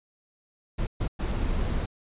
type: noise bursts at uneven times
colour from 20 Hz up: brown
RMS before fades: -27 dBFS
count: 3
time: 0.78-0.87 / 1-1.08 / 1.19-1.86 s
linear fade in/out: 10 ms
effects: resampled to 8000 Hz